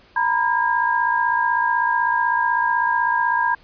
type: tone cluster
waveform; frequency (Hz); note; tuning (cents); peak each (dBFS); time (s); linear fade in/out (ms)
sine; 932 / 988 / 1619; A#5 / B5 / G#6; -1 / 0 / -45; -21; 0.16-3.55; 5
effects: pink hiss -52 dBFS RMS until 3.63 s + resampled to 11025 Hz